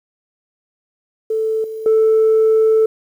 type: tone with level steps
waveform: sine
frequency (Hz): 440.5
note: A4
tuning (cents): +2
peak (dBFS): -15 / -24 / -8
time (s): 1.3-2.86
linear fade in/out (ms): 5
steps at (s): 1.64 / 1.86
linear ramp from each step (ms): 2
effects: tanh soft clip ceiling -7 dBFS + 8-bit